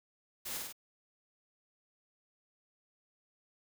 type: noise with echo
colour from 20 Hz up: white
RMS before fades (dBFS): -41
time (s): 0.45-0.58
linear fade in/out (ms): 10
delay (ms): 49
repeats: 3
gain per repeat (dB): -2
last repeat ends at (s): 0.727
effects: none